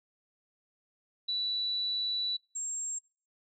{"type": "tone pair in turn", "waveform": "sine", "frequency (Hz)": [3951, 7476], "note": ["B7", "A#8"], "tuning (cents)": [0, 4], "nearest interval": "major seventh", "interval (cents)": 1104, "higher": "second", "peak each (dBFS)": [-29, -33], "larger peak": "first", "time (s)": [[1.28, 2.37], [2.55, 2.99]], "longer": "first", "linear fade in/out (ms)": 10, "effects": ["noise-tail reverb RT60 0.4 s tail -25 dB re dry"]}